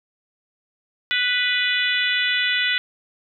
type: harmonic tone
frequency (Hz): 493.9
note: B4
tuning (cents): 0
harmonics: 3 / 4 / 5 / 6 / 7 / 8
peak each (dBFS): -25 / -23 / -27 / -26 / -25 / -32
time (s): 1.11-2.78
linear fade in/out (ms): 0
effects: none